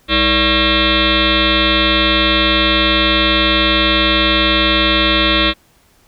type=tone with frequency modulation; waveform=sine; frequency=1880 Hz; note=A#6; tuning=14 cents sharp; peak=-10 dBFS; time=0.08-5.54 s; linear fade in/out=50 ms; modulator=260 Hz; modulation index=7.6; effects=pink hiss -53 dBFS RMS until 6.07 s